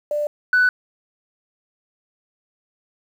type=tone pair in turn; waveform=sine; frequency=592 / 1491.7 Hz; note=D5 / F#6; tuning=+14 / +14 cents; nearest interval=octave + major third; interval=1600 cents; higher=second; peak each=-19 / -11 dBFS; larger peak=second; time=0.11-0.27 / 0.53-0.69 s; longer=neither; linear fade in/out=2 ms; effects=tanh soft clip ceiling -10 dBFS + 8-bit